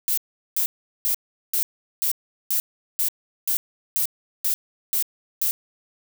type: noise bursts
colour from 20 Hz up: violet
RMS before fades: -22 dBFS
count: 12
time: 0.08-5.51 s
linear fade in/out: 0 ms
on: 95 ms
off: 390 ms
effects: none